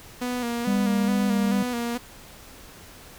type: tone with vibrato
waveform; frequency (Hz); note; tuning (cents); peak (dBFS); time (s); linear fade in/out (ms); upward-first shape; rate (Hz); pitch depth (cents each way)
sawtooth; 241.6; B3; -38; -22; 0.21-1.98; 10; square; 2.3; 40
type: tone with pitch glide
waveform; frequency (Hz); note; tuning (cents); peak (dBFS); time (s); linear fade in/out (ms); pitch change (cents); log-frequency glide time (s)
triangle; 200 to 198.39; G3 to G3; +35 to +21; -19; 0.67-1.63; 5; -14; 1.45-1.51
effects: pink hiss -46 dBFS RMS until 3.18 s